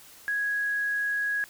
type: tone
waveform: sine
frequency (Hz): 1661.2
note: G#6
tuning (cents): 0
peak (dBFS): -25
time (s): 0.28-1.44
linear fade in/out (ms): 0
effects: white hiss -51 dBFS RMS until 1.49 s